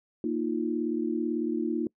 sine chord, Bb suspended fourth, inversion none, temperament equal, 233.1 / 311.1 / 349.2 Hz, Bb3 / Eb4 / F4, 0 / 0 / 0 cents, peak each -31 / -30 / -31 dBFS, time 0.24-1.87 s, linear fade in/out 2 ms, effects noise-tail reverb RT60 0.1 s tail -26 dB re dry

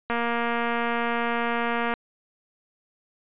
click train, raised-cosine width 0.5 ms, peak -12 dBFS, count 433, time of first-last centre 0.1-1.938 s, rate 235 Hz, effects resampled to 8000 Hz

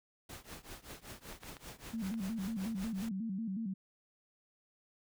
pink noise with tremolo, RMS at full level -46 dBFS, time 0.29-3.09 s, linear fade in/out 5 ms, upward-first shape triangle, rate 5.2 Hz, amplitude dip 95%
clicks, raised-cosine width 0.3 ms, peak -32 dBFS, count 4, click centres 1.326 / 1.434 / 1.568 / 2.141 s
sine tone with vibrato, 207.7 Hz, G#3, in tune, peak -35 dBFS, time 1.93-3.74 s, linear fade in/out 10 ms, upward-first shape square, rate 5.5 Hz, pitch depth 150 cents each way
effects none

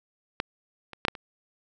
clicks, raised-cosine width 0.3 ms, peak -10 / -24 / -6 / -7 / -24 dBFS, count 5, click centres 0.401 / 0.933 / 1.051 / 1.083 / 1.152 s, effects none

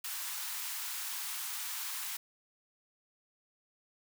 white high-pass noise, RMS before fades -39 dBFS, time 0.04-2.17 s, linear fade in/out 5 ms, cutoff 830 Hz, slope 48 dB/octave, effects none

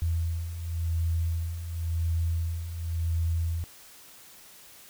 sine beating tone pair, 82.41 / 83.34 Hz, E2 / E2, 0 / +19 cents, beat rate 0.93 Hz, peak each -33 / -27 dBFS, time 0.02-3.64 s, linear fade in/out 0 ms, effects white hiss -51 dBFS RMS until 4.89 s

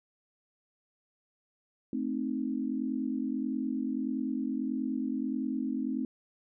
sine chord, A diminished, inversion none, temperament equal, 220 / 261.6 / 311.1 Hz, A3 / C4 / Eb4, 0 / 0 / 0 cents, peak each -35 / -32 / -36 dBFS, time 1.93-6.05 s, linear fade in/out 2 ms, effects none

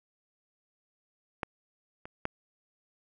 clicks, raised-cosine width 0.5 ms, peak -16 / -27 / -15 dBFS, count 3, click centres 1.432 / 2.055 / 2.254 s, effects none

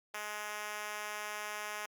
5% pulse tone with high-pass filter, 210 Hz, G#3, 19 cents sharp, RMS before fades -41 dBFS, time 0.14-1.86 s, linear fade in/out 5 ms, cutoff 600 Hz, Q 0.7, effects Opus 48 kbps

